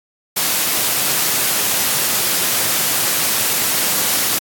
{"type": "high-pass noise", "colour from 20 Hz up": "white", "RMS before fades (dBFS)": -17, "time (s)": [0.36, 4.39], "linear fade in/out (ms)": 10, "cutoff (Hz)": 100, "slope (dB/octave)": 24, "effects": ["AAC 64 kbps"]}